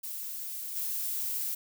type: noise with level steps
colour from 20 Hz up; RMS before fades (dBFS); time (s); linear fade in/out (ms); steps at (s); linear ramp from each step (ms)
violet; -38 / -33; 0.03-1.55; 10; 0.75; 20
effects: none